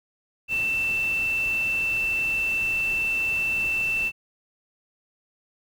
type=tone in noise; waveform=sine; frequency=2670 Hz; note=E7; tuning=22 cents sharp; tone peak=-22 dBFS; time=0.48-4.12 s; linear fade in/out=50 ms; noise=pink; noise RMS=-40 dBFS; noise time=0.48-4.12 s; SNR=+15 dB; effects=none